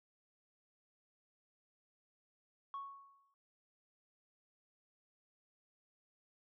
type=tone with exponential decay; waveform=sine; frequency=1107 Hz; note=C#6; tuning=3 cents flat; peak=-38 dBFS; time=2.74-3.34 s; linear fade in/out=1 ms; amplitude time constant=130 ms; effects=noise-tail reverb RT60 0.1 s tail -25 dB re dry + tanh soft clip ceiling -38 dBFS